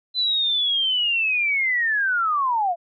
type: linear sweep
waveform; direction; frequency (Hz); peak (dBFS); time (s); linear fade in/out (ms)
sine; down; 4046 to 659.3; -18; 0.14-2.76; 50
effects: MP3 96 kbps